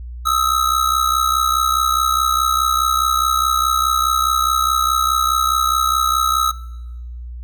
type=ring-modulated tone; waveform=square; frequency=1290 Hz; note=E6; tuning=38 cents flat; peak=-12 dBFS; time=0.25-6.52 s; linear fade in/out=20 ms; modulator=32.4 Hz; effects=noise-tail reverb RT60 1.0 s tail -20 dB re dry + added 60 Hz sine -28 dBFS peak until 7.43 s